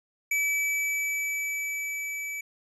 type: tone with level ramp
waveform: square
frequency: 2300 Hz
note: D7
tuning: 37 cents flat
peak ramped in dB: -24 to -33 dBFS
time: 0.31-2.41 s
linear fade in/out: 5 ms
effects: resampled to 32000 Hz